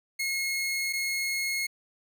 sawtooth tone pair in turn, 2164 / 2164 Hz, C#7 / C#7, -42 / -42 cents, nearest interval unison, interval 0 cents, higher neither, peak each -24 dBFS, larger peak neither, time 0.19-0.93 / 0.93-1.67 s, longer neither, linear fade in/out 10 ms, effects none

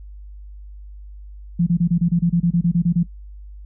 sine tone bursts, 172.2 Hz, F3, 24 cents flat, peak -13 dBFS, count 14, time 1.59-3.033 s, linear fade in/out 10 ms, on 78 ms, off 27 ms, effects noise-tail reverb RT60 0.1 s tail -19 dB re dry + added 50 Hz sine -35 dBFS peak until 3.65 s

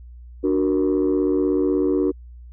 sine chord, D augmented, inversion none, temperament equal, 293.7 / 370 / 466.2 Hz, D4 / F#4 / A#4, 0 / 0 / 0 cents, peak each -19 / -19 / -23 dBFS, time 0.43-2.12 s, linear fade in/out 20 ms, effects tanh soft clip ceiling -12 dBFS + added 60 Hz sine -38 dBFS peak until 2.52 s

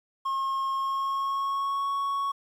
triangle tone with pitch glide, 1078 to 1110.9 Hz, C#6 to C#6, -49 to +3 cents, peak -24 dBFS, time 0.25-2.32 s, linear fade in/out 10 ms, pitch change +52 cents, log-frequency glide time 0.73-1.89 s, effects 10-bit

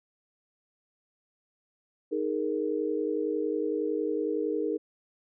sine chord, D# suspended fourth, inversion none, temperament equal, 311.1 / 415.3 / 466.2 Hz, D#4 / G#4 / A#4, 0 / 0 / 0 cents, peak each -31 dBFS, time 2.11-4.78 s, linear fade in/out 20 ms, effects none

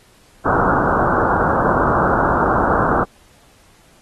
white low-pass noise, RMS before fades -17 dBFS, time 0.45-3.04 s, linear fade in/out 10 ms, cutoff 1500 Hz, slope 96 dB/octave, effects pink hiss -52 dBFS RMS until 4.01 s + AAC 32 kbps

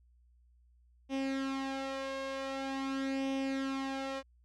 sawtooth tone with flanger, 269.6 Hz, C#4, 48 cents flat, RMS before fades -36 dBFS, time 1.09-4.23 s, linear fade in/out 50 ms, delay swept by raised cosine 0.34 to 1.84 ms, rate 0.45 Hz, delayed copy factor +0.65, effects added 60 Hz sine -62 dBFS peak until 4.44 s + low-pass 5000 Hz 12 dB/octave

